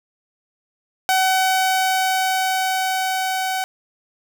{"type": "tone with level ramp", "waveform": "sawtooth", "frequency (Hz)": 755, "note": "F#5", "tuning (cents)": 35, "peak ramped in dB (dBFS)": [-11, -17], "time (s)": [1.09, 3.64], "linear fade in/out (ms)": 0, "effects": []}